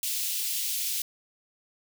white high-pass noise, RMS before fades -30 dBFS, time 0.03-1.02 s, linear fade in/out 2 ms, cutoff 2700 Hz, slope 24 dB/octave, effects none

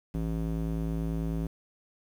square tone with band-pass filter, 54.7 Hz, A1, 9 cents flat, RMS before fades -31 dBFS, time 0.14-1.47 s, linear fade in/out 5 ms, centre 200 Hz, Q 1.2, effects 9-bit

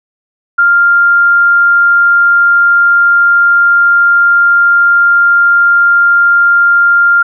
sine tone, 1396.9 Hz, F6, in tune, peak -4 dBFS, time 0.58-7.23 s, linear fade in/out 10 ms, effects none

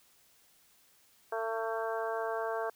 harmonic tone, 224.6 Hz, A3, 36 cents sharp, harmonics 2 / 3 / 4 / 5 / 6 / 7, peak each -36 / -36 / -40 / -41 / -45 / -42 dBFS, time 1.32-2.7 s, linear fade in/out 5 ms, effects white hiss -65 dBFS RMS until 2.75 s

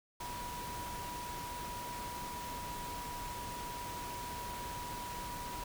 sine tone in noise, 972 Hz, B5, 28 cents flat, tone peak -42 dBFS, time 0.2-5.64 s, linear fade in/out 5 ms, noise pink, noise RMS -45 dBFS, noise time 0.2-5.64 s, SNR 0 dB, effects none

